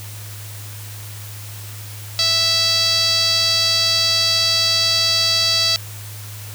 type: tone with band-pass filter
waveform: sawtooth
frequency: 659 Hz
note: E5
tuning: 1 cent flat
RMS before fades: -17 dBFS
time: 2.19-5.76 s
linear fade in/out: 0 ms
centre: 4500 Hz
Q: 5.5
effects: added 104 Hz sine -32 dBFS peak until 6.54 s + white hiss -37 dBFS RMS until 6.54 s